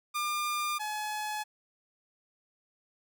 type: tone pair in turn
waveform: sawtooth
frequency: 1201 / 849.2 Hz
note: D6 / G#5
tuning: +38 / +38 cents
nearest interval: tritone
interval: 600 cents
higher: first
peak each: -26 / -29 dBFS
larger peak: first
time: 0.14-0.79 / 0.79-1.44 s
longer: neither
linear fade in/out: 20 ms
effects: none